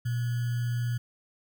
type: tone with sample-and-hold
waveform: sine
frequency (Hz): 120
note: B2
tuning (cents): -49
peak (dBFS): -26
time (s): 0.05-0.98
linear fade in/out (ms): 10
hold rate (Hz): 1575
effects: none